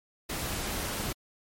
pink noise with amplitude modulation, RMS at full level -32 dBFS, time 0.29-1.13 s, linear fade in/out 10 ms, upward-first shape sine, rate 267 Hz, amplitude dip 30%, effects MP3 64 kbps

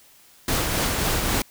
pink noise with tremolo, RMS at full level -22 dBFS, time 0.48-1.42 s, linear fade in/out 2 ms, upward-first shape triangle, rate 3.7 Hz, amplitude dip 30%, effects white hiss -53 dBFS RMS until 1.5 s

